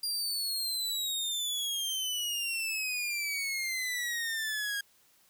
sawtooth exponential sweep, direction down, 4812 to 1623 Hz, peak -28 dBFS, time 0.03-4.81 s, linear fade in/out 5 ms, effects white hiss -65 dBFS RMS until 5.29 s

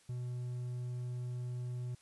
triangle tone, 123.47 Hz, B2, in tune, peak -35 dBFS, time 0.09-1.95 s, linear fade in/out 5 ms, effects white hiss -66 dBFS RMS until 2.01 s + resampled to 24000 Hz

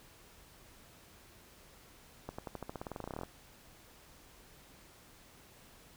accelerating click train, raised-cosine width 1 ms, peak -26 dBFS, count 20, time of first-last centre 2.29-3.234 s, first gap 95 ms, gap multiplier 0.92, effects pink hiss -59 dBFS RMS until 5.96 s

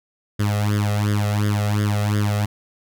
sawtooth tone with flanger, 103.83 Hz, G#2, in tune, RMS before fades -20 dBFS, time 0.39-2.46 s, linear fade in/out 10 ms, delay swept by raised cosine 0.59 to 1.58 ms, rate 2.8 Hz, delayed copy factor +0.9, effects none

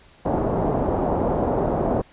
white low-pass noise, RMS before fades -22 dBFS, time 0.25-2.02 s, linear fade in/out 10 ms, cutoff 750 Hz, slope 24 dB/octave, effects pink hiss -52 dBFS RMS until 2.12 s + resampled to 8000 Hz

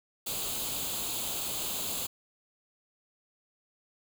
white noise with comb filter, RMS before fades -34 dBFS, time 0.26-2.07 s, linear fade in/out 10 ms, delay 0.27 ms, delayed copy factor +0.7, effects none

